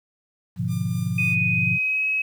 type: chord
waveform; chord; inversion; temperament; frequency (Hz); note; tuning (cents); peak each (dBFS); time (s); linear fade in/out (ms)
sine; G# diminished seventh; none; equal; 103.83 / 123.47 / 146.83 / 174.61; G#2 / B2 / D3 / F3; 0 / 0 / 0 / 0; -28 / -27 / -31 / -26; 0.56-1.79; 50
type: tone with tremolo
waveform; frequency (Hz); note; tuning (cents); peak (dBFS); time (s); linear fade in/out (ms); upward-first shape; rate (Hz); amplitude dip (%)
5% pulse; 1196; D6; +31; -28; 0.67-1.37; 50; triangle; 3.9; 50
type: tone with pitch glide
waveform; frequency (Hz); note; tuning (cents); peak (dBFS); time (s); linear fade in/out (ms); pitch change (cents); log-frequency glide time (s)
sine; 2489 to 2557; D#7 to D#7; 0 to +47; -20; 1.18-2.22; 5; +47; 1.47-2.06
effects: 9-bit